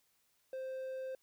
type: tone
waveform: triangle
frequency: 523.3 Hz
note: C5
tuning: in tune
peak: -37 dBFS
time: 0.53-1.15 s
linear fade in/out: 2 ms
effects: white hiss -75 dBFS RMS until 1.22 s